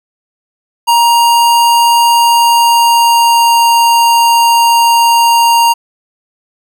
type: tone with pitch glide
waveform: square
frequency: 939 to 933.6 Hz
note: A#5 to A#5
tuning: +12 to +2 cents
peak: -6 dBFS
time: 0.87-5.74 s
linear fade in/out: 20 ms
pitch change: -10 cents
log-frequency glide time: 2.1-3.58 s
effects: none